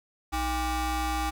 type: ring-modulated tone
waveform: 30% pulse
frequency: 372 Hz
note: F#4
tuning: 9 cents sharp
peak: -21 dBFS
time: 0.32-1.31 s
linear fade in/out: 20 ms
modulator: 431 Hz
effects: none